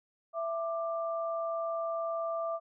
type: tone pair together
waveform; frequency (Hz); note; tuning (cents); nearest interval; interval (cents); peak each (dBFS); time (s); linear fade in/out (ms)
sine; 663.9 / 1183; E5 / D6; +12 / +12; minor seventh; 1000; -32 / -37; 0.33-2.6; 50
effects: none